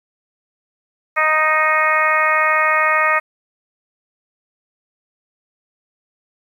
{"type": "harmonic tone", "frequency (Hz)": 311.1, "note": "D#4", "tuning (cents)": 0, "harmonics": [2, 3, 4, 5, 6, 7, 8], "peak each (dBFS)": [-22, -24, -17, -27, -18, -21, -25], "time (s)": [1.16, 3.2], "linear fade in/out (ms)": 20, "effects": ["8-bit"]}